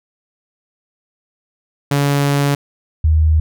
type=tone pair in turn; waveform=sawtooth / sine; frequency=142 / 78.37 Hz; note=C#3 / D#2; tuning=+42 / +13 cents; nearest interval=minor seventh; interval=1029 cents; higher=first; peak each=-9 dBFS; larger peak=neither; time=1.91-2.55 / 3.04-3.4 s; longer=first; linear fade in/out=5 ms; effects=none